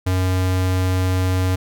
square tone, 92.5 Hz, F#2, in tune, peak -17 dBFS, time 0.06-1.56 s, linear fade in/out 10 ms, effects none

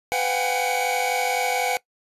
45% pulse tone cluster, 502 / 717 / 761 / 813 / 2256 Hz, B4 / F5 / F#5 / G#5 / C#7, +28 / +45 / +48 / -37 / +30 cents, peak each -28 dBFS, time 0.12-1.77 s, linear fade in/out 0 ms, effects noise-tail reverb RT60 0.1 s tail -20 dB re dry + resampled to 32000 Hz

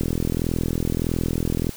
click train, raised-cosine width 3 ms, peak -10 dBFS, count 71, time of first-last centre 0.01-1.693 s, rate 41.6 Hz, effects white hiss -41 dBFS RMS until 1.76 s

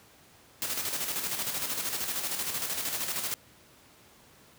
white noise with tremolo, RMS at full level -31 dBFS, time 0.62-3.34 s, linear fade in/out 0 ms, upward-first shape square, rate 13 Hz, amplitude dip 45%, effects pink hiss -57 dBFS RMS until 4.58 s + high-pass 80 Hz 12 dB/octave

